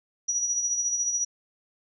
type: tone with tremolo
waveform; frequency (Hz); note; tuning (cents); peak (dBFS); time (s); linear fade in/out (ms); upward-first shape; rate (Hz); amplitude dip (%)
sine; 5820; F#8; -29; -22; 0.28-1.25; 10; sine; 14; 50
effects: none